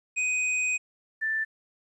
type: tone pair in turn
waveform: square / sine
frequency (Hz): 2500 / 1767.8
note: D#7 / A6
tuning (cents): +8 / +8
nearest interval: tritone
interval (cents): 600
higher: first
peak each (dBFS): -25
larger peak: neither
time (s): 0.16-0.78 / 1.21-1.45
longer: first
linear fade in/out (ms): 20
effects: resampled to 24000 Hz + 11-bit